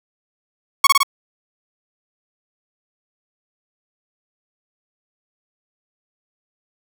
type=tone with echo; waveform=sawtooth; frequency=1108.7 Hz; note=C#6; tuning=in tune; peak=-3 dBFS; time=0.84-0.87 s; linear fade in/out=5 ms; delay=54 ms; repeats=3; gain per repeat=-2 dB; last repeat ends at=1.032 s; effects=none